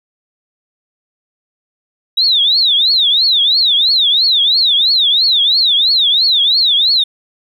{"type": "tone with vibrato", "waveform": "triangle", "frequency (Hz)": 3790, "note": "A#7", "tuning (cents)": 28, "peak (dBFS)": -5, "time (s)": [2.17, 7.04], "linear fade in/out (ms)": 10, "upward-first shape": "triangle", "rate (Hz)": 3, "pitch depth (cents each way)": 280, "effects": ["tanh soft clip ceiling -7 dBFS"]}